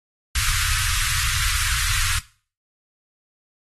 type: band-stop noise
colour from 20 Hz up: pink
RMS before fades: -22 dBFS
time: 0.35-2.19 s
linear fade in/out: 5 ms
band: 110 to 1200 Hz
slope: 48 dB/octave
effects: noise-tail reverb RT60 0.4 s tail -18 dB re dry + AAC 32 kbps